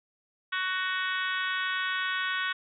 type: harmonic tone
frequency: 372.4 Hz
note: F#4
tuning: 11 cents sharp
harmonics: 3 / 4 / 5 / 6 / 7 / 8 / 9 / 10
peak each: -35 / -31 / -34 / -41 / -40 / -42 / -38 / -43 dBFS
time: 0.52-2.53 s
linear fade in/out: 10 ms
effects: none